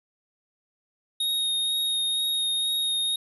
square tone with vibrato, 3729 Hz, A#7, in tune, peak -24 dBFS, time 1.2-3.16 s, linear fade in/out 5 ms, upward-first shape sine, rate 2.1 Hz, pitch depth 12 cents each way, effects none

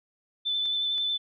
sine tone with vibrato, 3520 Hz, A7, in tune, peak -25 dBFS, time 0.45-1.18 s, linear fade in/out 20 ms, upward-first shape sine, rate 11 Hz, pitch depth 17 cents each way
clicks, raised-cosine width 0.2 ms, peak -29 dBFS, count 2, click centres 0.657 / 0.981 s
effects none

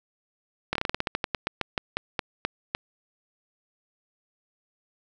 slowing click train, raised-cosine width 0.3 ms, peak -9 dBFS, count 19, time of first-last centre 0.73-2.749 s, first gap 24 ms, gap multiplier 1.16, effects none

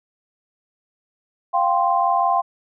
sine chord, F suspended second, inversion none, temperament equal, 698.5 / 784 / 1046.5 Hz, F5 / G5 / C6, 0 / 0 / 0 cents, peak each -20 dBFS, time 1.53-2.42 s, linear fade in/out 20 ms, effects none

